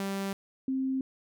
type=tone pair in turn; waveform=sawtooth / sine; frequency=196 / 264.2 Hz; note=G3 / C4; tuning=0 / +17 cents; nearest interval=perfect fourth; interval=517 cents; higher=second; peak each=-27 dBFS; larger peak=neither; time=0-0.33 / 0.68-1.01 s; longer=neither; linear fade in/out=2 ms; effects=none